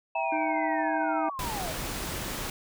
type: chord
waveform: sine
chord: E diminished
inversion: none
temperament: equal with one note detuned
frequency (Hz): 659.3 / 784 / 944.8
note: E5 / G5 / Bb5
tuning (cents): 0 / 0 / +23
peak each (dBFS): -31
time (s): 0.15-1.3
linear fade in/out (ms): 5
type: linear sweep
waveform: sine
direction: down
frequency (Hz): 2637 to 614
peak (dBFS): -34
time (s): 0.15-1.72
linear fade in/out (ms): 5
type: harmonic tone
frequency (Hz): 310.5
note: D#4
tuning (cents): -3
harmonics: 1 / 3 / 5 / 7 / 8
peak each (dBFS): -31 / -42 / -41 / -44 / -47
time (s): 0.32-1.29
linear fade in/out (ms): 5
type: noise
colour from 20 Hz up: pink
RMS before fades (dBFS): -34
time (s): 1.39-2.5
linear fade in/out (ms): 2
effects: none